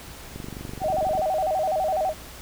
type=click train; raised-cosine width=3 ms; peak=-22 dBFS; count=21; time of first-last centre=0.36-1.193 s; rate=24 Hz
type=tone with vibrato; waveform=sine; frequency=687 Hz; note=F5; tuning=29 cents flat; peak=-21 dBFS; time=0.8-2.14 s; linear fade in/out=50 ms; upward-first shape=square; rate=12 Hz; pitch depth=170 cents each way
effects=added 60 Hz sine -48 dBFS peak until 2.41 s + pink hiss -42 dBFS RMS until 2.41 s